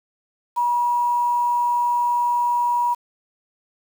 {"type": "tone with quantisation", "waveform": "sine", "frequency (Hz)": 963, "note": "B5", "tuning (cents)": -44, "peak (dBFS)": -17, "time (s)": [0.56, 2.95], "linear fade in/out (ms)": 20, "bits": 7, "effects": []}